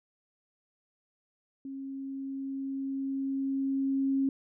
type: tone with level ramp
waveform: sine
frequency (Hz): 271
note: C#4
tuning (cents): -39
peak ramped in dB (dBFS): -37 to -24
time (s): 1.65-4.29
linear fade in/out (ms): 2
effects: none